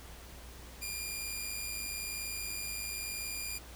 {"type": "tone with amplitude modulation", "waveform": "10% pulse", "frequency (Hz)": 2407, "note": "D7", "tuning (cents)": 42, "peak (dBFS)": -26, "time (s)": [0.81, 3.59], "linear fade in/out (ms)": 20, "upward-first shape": "sine", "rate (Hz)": 101, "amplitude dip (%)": 40, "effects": ["added 60 Hz sine -50 dBFS peak until 3.75 s", "pink hiss -52 dBFS RMS until 3.75 s"]}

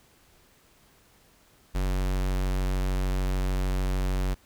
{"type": "tone", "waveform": "square", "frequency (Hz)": 46.72, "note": "F#1", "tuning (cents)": 18, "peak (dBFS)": -25, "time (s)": [1.74, 4.35], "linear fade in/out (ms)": 20, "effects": ["pink hiss -60 dBFS RMS until 4.45 s"]}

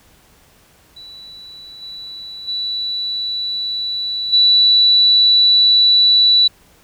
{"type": "tone with level steps", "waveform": "sine", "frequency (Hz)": 3951, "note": "B7", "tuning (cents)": 0, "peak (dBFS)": [-34, -29, -19, -8], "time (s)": [0.96, 6.48], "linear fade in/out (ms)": 10, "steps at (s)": [1.81, 2.47, 4.32], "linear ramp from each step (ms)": 20, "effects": ["pink hiss -51 dBFS RMS until 6.83 s"]}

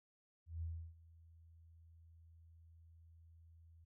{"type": "tone with ADSR envelope", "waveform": "sine", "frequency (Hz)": 82.41, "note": "E2", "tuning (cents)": 0, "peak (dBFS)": -39, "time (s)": [0.46, 3.85], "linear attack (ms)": 160, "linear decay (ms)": 320, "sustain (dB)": -21, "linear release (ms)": 12, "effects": []}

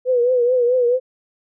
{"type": "tone with vibrato", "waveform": "sine", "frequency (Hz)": 493.6, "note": "B4", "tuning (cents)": -1, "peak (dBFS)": -13, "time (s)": [0.05, 1], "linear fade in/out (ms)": 50, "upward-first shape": "triangle", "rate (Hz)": 4.6, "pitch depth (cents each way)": 83, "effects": []}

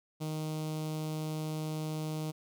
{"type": "tone with notch filter", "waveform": "sawtooth", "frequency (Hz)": 155.56, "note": "D#3", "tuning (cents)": 0, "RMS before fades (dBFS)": -36, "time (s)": [0.2, 2.32], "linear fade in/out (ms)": 20, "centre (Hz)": 1700, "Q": 0.9, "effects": []}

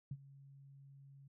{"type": "tone with ADSR envelope", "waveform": "sine", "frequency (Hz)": 138.1, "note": "C#3", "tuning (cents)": -6, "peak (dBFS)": -38, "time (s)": [0.11, 1.28], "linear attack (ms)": 4, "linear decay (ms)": 49, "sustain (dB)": -18, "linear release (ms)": 8, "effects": []}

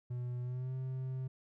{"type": "tone with pitch glide", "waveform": "triangle", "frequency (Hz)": [123.1, 130.34], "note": ["B2", "C3"], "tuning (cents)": [-5, -6], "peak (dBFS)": -34, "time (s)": [0.1, 1.28], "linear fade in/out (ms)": 10, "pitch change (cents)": 99, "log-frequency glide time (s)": [0.42, 0.74], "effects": []}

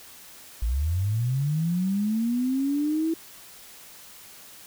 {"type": "linear sweep", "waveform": "sine", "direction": "up", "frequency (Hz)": [52, 329.6], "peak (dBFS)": -22, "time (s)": [0.62, 3.14], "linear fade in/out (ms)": 5, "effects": ["white hiss -47 dBFS RMS until 4.66 s"]}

